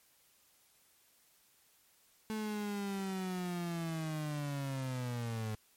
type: linear sweep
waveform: 35% pulse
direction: down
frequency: 218.7 to 106.8 Hz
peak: -34 dBFS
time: 2.3-5.55 s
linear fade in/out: 0 ms
effects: white hiss -68 dBFS RMS until 5.76 s + MP3 64 kbps